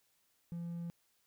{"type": "tone", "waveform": "triangle", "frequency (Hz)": 170.6, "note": "F3", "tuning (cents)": -40, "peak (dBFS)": -36, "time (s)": [0.52, 0.9], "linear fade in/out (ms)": 0, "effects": ["tanh soft clip ceiling -32 dBFS", "white hiss -75 dBFS RMS until 1.26 s"]}